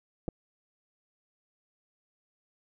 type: clicks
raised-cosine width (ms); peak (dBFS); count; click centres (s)
2; -21; 2; 0.281 / 0.287
effects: none